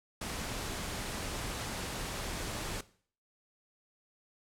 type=noise; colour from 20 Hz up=pink; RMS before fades=-38 dBFS; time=0.21-2.81 s; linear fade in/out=5 ms; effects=noise-tail reverb RT60 0.5 s tail -18 dB re dry + low-pass 11000 Hz 12 dB/octave